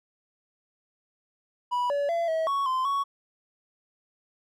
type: tone with pitch steps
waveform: triangle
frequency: 980 / 571 / 677 / 644 / 1112 / 1035 / 1115 Hz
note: B5 / D5 / E5 / E5 / C#6 / C6 / C#6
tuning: -14 / -49 / +46 / -41 / +5 / -19 / +10 cents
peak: -22 dBFS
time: 1.71-3.04 s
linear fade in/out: 20 ms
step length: 190 ms
effects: none